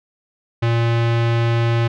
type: tone with low-pass filter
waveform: square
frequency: 116.54 Hz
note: A#2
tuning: in tune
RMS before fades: -17 dBFS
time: 0.62-1.88 s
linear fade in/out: 10 ms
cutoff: 3100 Hz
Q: 1.2
effects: none